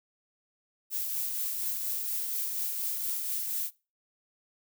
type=noise with tremolo; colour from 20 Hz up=violet; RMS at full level=-31 dBFS; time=0.9-3.71 s; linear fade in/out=50 ms; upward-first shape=triangle; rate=4.2 Hz; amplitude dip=35%; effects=noise-tail reverb RT60 0.3 s tail -22 dB re dry